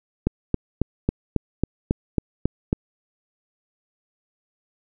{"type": "click train", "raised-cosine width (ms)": 3, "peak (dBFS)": -6, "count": 10, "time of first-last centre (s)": [0.27, 2.729], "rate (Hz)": 3.66, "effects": []}